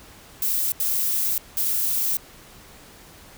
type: noise bursts at uneven times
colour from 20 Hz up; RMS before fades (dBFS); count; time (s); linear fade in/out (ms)
violet; -23; 3; 0.42-0.72 / 0.8-1.38 / 1.57-2.17; 2
effects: pink hiss -47 dBFS RMS until 3.37 s